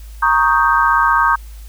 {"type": "chord", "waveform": "sine", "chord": "Eb dominant seventh", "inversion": "second", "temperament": "equal", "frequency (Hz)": [932.3, 1108.7, 1244.5, 1568], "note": ["Bb5", "Db6", "Eb6", "G6"], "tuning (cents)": [0, 0, 0, 0], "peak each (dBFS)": -16, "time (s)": [0.22, 1.36], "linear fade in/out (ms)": 10, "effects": ["added 53 Hz sine -31 dBFS peak until 1.68 s", "white hiss -47 dBFS RMS until 1.68 s"]}